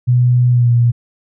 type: tone with pitch glide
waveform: sine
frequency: 123.47 to 119.4 Hz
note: B2 to A#2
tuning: 0 to +42 cents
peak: -8 dBFS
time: 0.07-0.92 s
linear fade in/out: 20 ms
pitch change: -58 cents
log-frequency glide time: 0.5-0.71 s
effects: none